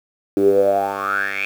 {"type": "tone with band-pass filter sweep", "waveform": "10% pulse", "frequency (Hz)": 98.6, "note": "G2", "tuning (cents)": 11, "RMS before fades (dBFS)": -18, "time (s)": [0.37, 1.45], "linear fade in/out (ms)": 0, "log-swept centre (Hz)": [330, 2500], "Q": 9.9, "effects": ["7-bit"]}